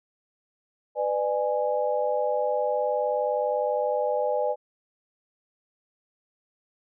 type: chord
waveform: sine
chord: G# diminished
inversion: first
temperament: just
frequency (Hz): 498.4 / 598 / 830.6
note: B4 / D5 / G#5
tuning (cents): +16 / +31 / 0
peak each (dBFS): -27 / -26 / -29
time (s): 0.95-4.56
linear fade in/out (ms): 50
effects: none